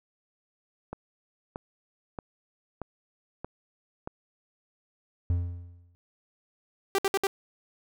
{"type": "click train", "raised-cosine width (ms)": 1, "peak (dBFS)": -21, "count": 6, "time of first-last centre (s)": [0.93, 4.075], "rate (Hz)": 1.59}
{"type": "tone with exponential decay", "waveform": "triangle", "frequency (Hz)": 87.31, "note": "F2", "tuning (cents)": 0, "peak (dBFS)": -19, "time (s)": [5.3, 5.95], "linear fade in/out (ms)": 0, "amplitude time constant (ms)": 140}
{"type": "tone bursts", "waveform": "sawtooth", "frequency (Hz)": 392, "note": "G4", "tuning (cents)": 0, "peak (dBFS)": -19, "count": 4, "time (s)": [6.95, 7.269], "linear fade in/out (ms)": 0, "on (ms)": 34, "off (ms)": 61}
{"effects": []}